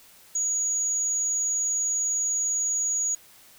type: tone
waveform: sine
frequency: 6760 Hz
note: G#8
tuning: 30 cents sharp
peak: -23 dBFS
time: 0.35-3.15 s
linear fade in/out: 5 ms
effects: white hiss -53 dBFS RMS until 3.58 s